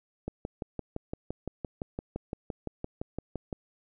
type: click train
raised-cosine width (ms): 2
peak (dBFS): -20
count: 20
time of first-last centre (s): 0.28-3.528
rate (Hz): 5.85
effects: none

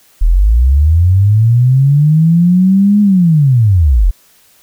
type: linear two-way sweep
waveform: sine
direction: up then down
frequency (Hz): 36.71 to 209.1 to 36.71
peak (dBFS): -5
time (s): 0.21-4.11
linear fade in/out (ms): 10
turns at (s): 3.01
effects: white hiss -48 dBFS RMS until 4.62 s

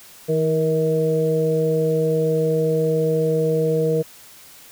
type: harmonic tone with a mistuned harmonic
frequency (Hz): 160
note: D#3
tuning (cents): +49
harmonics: 1 / 2 / 3 / 4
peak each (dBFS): -22 / -29 / -18 / -30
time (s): 0.28-4.03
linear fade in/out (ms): 20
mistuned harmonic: 3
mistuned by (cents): -27
effects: white hiss -45 dBFS RMS until 4.71 s

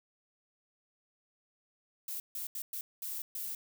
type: noise bursts at uneven times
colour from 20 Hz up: violet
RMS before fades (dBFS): -39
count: 6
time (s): 2.08-2.2 / 2.35-2.47 / 2.55-2.62 / 2.73-2.81 / 3.02-3.22 / 3.35-3.55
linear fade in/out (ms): 2
effects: none

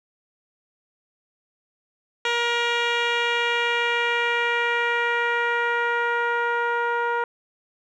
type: tone with low-pass filter sweep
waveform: 10% pulse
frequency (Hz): 473.6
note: A#4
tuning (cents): +27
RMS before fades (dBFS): -23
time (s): 2.25-7.24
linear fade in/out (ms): 2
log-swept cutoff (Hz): 4000 to 1200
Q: 1.5
effects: none

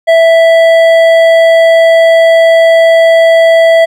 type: tone with hard clipping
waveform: sine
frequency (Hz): 659.3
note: E5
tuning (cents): 0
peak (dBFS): -4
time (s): 0.07-3.86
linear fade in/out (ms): 20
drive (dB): 9
effects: none

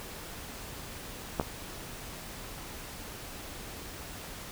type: clicks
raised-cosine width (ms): 1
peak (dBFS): -13 / -21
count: 2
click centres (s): 1.398 / 1.412
effects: pink hiss -43 dBFS RMS until 4.51 s

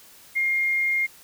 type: tone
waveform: sine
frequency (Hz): 2126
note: C7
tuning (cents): +27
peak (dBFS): -20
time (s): 0.35-1.07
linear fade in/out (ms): 20
effects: white hiss -50 dBFS RMS until 1.23 s

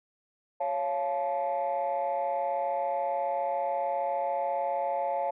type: chord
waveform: sine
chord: Db augmented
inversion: none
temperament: just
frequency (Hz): 554.4 / 693 / 866.2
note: Db5 / F5 / A5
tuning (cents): 0 / -14 / -27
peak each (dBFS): -30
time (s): 0.6-5.31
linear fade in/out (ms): 10
effects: tanh soft clip ceiling -22 dBFS

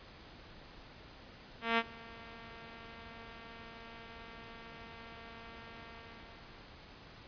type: tone with ADSR envelope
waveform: 5% pulse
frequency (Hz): 229.4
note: A#3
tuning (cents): -28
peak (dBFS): -15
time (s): 1.61-6.83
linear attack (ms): 170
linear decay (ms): 47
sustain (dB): -24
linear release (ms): 1000
effects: pink hiss -54 dBFS RMS until 7.27 s + resampled to 11025 Hz

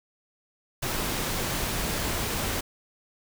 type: noise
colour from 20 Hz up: pink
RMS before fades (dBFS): -29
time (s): 0.82-2.61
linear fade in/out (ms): 10
effects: none

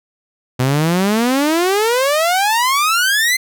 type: exponential sweep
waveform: sawtooth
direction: up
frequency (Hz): 123.47 to 2093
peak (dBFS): -9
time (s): 0.59-3.37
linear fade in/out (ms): 10
effects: none

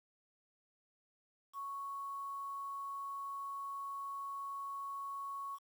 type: tone with quantisation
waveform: sine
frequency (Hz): 1108.7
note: C#6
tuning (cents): 0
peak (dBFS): -40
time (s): 1.53-5.59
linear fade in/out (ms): 50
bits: 10
effects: none

